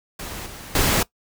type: noise with level steps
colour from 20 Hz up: pink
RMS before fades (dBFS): -33 / -38 / -19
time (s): 0.19-1.03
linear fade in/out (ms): 5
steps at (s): 0.46 / 0.75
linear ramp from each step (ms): 2
effects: noise-tail reverb RT60 0.1 s tail -20 dB re dry